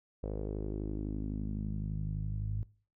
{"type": "tone with low-pass filter sweep", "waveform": "sawtooth", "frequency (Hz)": 51.91, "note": "G#1", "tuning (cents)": 0, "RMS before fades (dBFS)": -36, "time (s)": [0.23, 2.63], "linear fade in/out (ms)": 0, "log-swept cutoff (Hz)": [510, 110], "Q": 3.2, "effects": ["noise-tail reverb RT60 0.4 s tail -21 dB re dry"]}